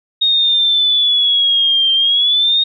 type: exponential two-way sweep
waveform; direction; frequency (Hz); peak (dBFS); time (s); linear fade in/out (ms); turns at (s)
sine; down then up; 3729 to 3150 to 3729; -10; 0.21-2.64; 10; 1.93
effects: none